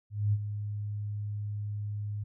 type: tone with ADSR envelope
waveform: sine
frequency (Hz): 103.83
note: G#2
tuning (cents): 0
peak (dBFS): -22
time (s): 0.1-2.24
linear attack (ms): 230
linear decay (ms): 46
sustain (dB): -10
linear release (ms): 11
effects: none